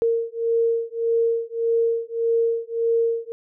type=beating tone pair; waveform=sine; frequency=459.8 / 461.5 Hz; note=A#4 / A#4; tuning=-24 / -17 cents; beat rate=1.7 Hz; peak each=-22 dBFS; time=0.02-3.32 s; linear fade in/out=0 ms; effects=none